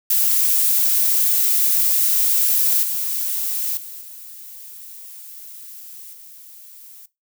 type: noise with level steps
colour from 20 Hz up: violet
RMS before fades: -17 / -23 / -35 / -38 / -42 dBFS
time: 0.1-7.06 s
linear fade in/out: 5 ms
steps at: 2.83 / 3.77 / 4.01 / 6.13 s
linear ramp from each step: 2 ms
effects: noise-tail reverb RT60 0.2 s tail -18 dB re dry